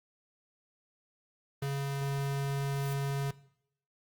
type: tone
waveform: square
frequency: 139.1 Hz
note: C#3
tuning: 6 cents sharp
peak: -31 dBFS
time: 1.62-3.31 s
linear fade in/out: 5 ms
type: noise with exponential growth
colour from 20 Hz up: blue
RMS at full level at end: -45 dBFS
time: 2.42-2.93 s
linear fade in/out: 0 ms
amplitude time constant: 110 ms
effects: noise-tail reverb RT60 0.7 s tail -19 dB re dry + Opus 24 kbps